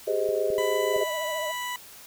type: chord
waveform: sine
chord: Ab major seventh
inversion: third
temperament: just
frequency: 389.3 / 415.3 / 519.1 / 623 Hz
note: G4 / Ab4 / C5 / Eb5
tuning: -12 / 0 / -14 / +2 cents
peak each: -30 / -27 / -30 / -28 dBFS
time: 0.07-1.04 s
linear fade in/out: 10 ms
type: clicks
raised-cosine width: 2 ms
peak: -32 / -26 / -30 / -30 dBFS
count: 4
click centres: 0.29 / 0.503 / 0.584 / 0.963 s
type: tone with pitch glide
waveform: 20% pulse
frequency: 996 to 986.3 Hz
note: B5 to B5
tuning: +14 to -3 cents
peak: -25 dBFS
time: 0.58-1.76 s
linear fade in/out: 2 ms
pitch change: -17 cents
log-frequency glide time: 0.9-1.12 s
type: tone with vibrato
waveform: sine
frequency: 622.3 Hz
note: D#5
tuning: in tune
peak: -30 dBFS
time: 0.92-1.52 s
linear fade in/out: 10 ms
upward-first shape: triangle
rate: 14 Hz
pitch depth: 87 cents each way
effects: white hiss -47 dBFS RMS until 2.06 s